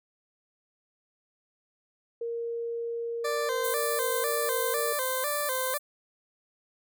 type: tone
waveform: sine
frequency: 466.2 Hz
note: A#4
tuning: in tune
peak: -30 dBFS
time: 2.21-4.93 s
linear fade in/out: 5 ms
type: tone with vibrato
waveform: 20% pulse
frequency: 551 Hz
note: C#5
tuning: 11 cents flat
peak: -24 dBFS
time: 3.24-5.78 s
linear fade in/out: 10 ms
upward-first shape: square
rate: 2 Hz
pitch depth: 110 cents each way
type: high-pass noise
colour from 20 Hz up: pink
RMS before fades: -35 dBFS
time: 3.63-5.79 s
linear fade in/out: 20 ms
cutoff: 7800 Hz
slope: 48 dB/octave
effects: none